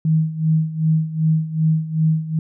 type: tone with tremolo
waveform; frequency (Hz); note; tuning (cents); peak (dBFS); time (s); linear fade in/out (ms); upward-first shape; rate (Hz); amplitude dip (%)
sine; 158.5; D#3; +32; -12; 0.05-2.39; 2; sine; 2.6; 80
effects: none